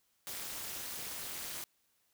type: noise with amplitude modulation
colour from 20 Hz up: white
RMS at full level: -38 dBFS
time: 0.27-1.64 s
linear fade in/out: 0 ms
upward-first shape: sine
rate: 252 Hz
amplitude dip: 95%
effects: white hiss -75 dBFS RMS until 2.13 s